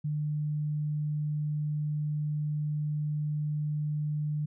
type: tone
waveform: sine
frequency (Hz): 150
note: D3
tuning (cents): +37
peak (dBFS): -28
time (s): 0.04-4.46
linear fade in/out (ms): 10
effects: none